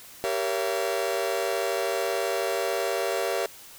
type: chord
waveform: 40% pulse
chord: G diminished seventh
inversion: none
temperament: just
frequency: 392 / 470.4 / 564.5 / 677.4 Hz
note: G4 / Bb4 / Db5 / Fb5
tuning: 0 / +16 / +31 / +47 cents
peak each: -30 dBFS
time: 0.24-3.46 s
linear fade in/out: 0 ms
effects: white hiss -47 dBFS RMS until 3.78 s